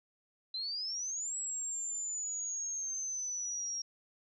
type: exponential two-way sweep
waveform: sine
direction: up then down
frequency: 4017 to 7770 to 5590 Hz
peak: -35 dBFS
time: 0.54-3.82 s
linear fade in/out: 5 ms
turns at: 1.36 s
effects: none

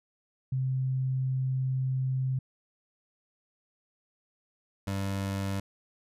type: tone pair in turn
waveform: sine / 25% pulse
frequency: 130.81 / 98 Hz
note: C3 / G2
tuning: 0 / 0 cents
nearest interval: perfect fourth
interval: 500 cents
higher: first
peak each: -26 dBFS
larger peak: neither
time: 0.52-2.39 / 4.87-5.6 s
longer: first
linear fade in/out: 5 ms
effects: resampled to 32000 Hz

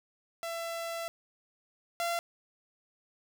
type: tone pair in turn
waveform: sawtooth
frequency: 670 / 684.1 Hz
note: E5 / F5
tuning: +28 / -36 cents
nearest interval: unison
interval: 36 cents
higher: second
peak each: -31 / -26 dBFS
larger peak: second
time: 0.43-1.08 / 2-2.19 s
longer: first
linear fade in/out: 0 ms
effects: none

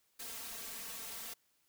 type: noise with comb filter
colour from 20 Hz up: white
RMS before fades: -45 dBFS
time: 0.19-1.34 s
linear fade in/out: 10 ms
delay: 4.4 ms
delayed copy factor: +0.9
effects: white hiss -75 dBFS RMS until 1.68 s

